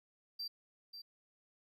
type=tone with echo; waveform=triangle; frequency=4699 Hz; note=D8; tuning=in tune; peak=-38 dBFS; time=0.39-0.48 s; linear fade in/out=10 ms; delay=540 ms; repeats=1; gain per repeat=-8 dB; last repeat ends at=1.02 s; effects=none